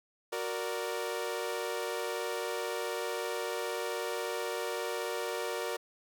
sawtooth chord, Gb augmented, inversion none, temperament equal, 370 / 466.2 / 587.3 Hz, Gb4 / Bb4 / D5, 0 / 0 / 0 cents, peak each -35 / -32 / -35 dBFS, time 0.32-5.77 s, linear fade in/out 10 ms, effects none

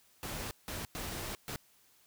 pink noise bursts at uneven times, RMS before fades -40 dBFS, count 4, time 0.23-0.51 / 0.68-0.85 / 0.95-1.35 / 1.48-1.56 s, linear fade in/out 0 ms, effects white hiss -66 dBFS RMS until 2.06 s

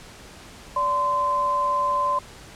sine tone pair together, 579 / 1031.7 Hz, D5 / C6, -25 / -25 cents, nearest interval minor seventh, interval 1000 cents, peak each -29 / -20 dBFS, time 0.76-2.19 s, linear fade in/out 5 ms, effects pink hiss -44 dBFS RMS until 2.55 s + low-pass 9000 Hz 12 dB/octave

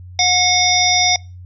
harmonic tone with a mistuned harmonic, 725 Hz, F#5, 35 cents flat, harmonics 1 / 3 / 5 / 7 / 8, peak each -18 / -18 / -18 / -18 / -18 dBFS, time 0.19-1.16 s, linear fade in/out 2 ms, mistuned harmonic 8, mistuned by -40 cents, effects noise-tail reverb RT60 0.3 s tail -24 dB re dry + added 90 Hz sine -33 dBFS peak until 1.45 s

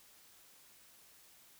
silence, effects white hiss -62 dBFS RMS until 1.59 s

